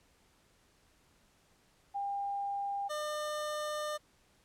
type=tone pair in turn; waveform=sine / 25% pulse; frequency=801 / 602.5 Hz; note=G5 / D5; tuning=+37 / +44 cents; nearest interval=perfect fourth; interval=493 cents; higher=first; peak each=-33 / -31 dBFS; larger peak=second; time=1.94-2.89 / 2.89-3.98 s; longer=second; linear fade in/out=20 ms; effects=pink hiss -68 dBFS RMS until 4.44 s + low-pass 11000 Hz 12 dB/octave